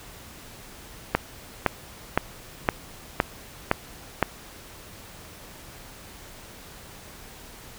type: click train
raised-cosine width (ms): 0.5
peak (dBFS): -3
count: 7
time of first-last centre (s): 1.15-4.227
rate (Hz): 1.95
effects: pink hiss -45 dBFS RMS until 7.78 s